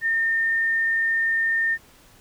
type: tone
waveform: sine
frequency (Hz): 1817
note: A#6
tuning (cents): -45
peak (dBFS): -19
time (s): 0.01-1.78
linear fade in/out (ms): 50
effects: pink hiss -53 dBFS RMS until 2.2 s